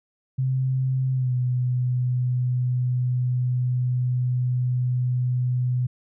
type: tone with pitch glide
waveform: sine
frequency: 130.7 to 125.09 Hz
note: C3 to B2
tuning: -1 to +23 cents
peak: -20 dBFS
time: 0.38-5.87 s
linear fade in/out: 10 ms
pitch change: -76 cents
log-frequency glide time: 1.13-1.33 s
effects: none